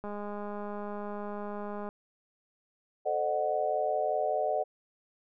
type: click train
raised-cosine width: 1 ms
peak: -26 dBFS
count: 382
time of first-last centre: 0.04-1.89 s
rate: 206 Hz
type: chord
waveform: sine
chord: A diminished seventh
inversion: none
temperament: equal with one note detuned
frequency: 440 / 523.3 / 608.4 / 740 Hz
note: A4 / C5 / Eb5 / Gb5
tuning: 0 / 0 / -39 / 0 cents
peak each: -35 / -36 / -30 / -31 dBFS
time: 3.05-4.64 s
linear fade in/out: 20 ms
effects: none